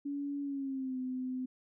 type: tone with pitch glide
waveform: sine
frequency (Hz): 283.9 to 255.9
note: C#4 to C4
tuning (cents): +41 to -38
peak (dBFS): -34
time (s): 0.05-1.46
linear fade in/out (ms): 10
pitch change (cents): -179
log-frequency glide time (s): 0.42-0.98
effects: none